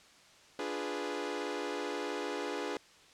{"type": "chord", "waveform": "sawtooth", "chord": "D diminished seventh", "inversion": "none", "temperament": "equal", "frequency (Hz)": [293.7, 349.2, 415.3, 493.9], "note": ["D4", "F4", "Ab4", "Cb5"], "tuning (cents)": [0, 0, 0, 0], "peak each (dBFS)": [-37, -38, -35, -37], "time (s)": [0.59, 2.77], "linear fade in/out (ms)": 2, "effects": ["white hiss -59 dBFS RMS until 3.13 s", "low-pass 6000 Hz 12 dB/octave"]}